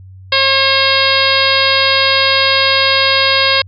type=harmonic tone; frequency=540 Hz; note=C#5; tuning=45 cents flat; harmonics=1 / 2 / 3 / 4 / 5 / 6 / 7 / 8 / 9; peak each=-18 / -18 / -18 / -18 / -18 / -18 / -18 / -18 / -18 dBFS; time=0.32-3.62 s; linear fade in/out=5 ms; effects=added 94 Hz sine -33 dBFS peak until 3.67 s